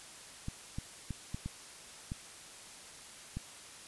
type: clicks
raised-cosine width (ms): 5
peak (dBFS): -25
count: 7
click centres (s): 0.484 / 0.785 / 1.107 / 1.345 / 1.46 / 2.119 / 3.37
effects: white hiss -51 dBFS RMS until 3.87 s + resampled to 24000 Hz